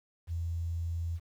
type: tone with quantisation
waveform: sine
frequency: 84 Hz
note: E2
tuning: 33 cents sharp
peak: -31 dBFS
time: 0.27-1.2 s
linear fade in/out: 50 ms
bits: 10
effects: none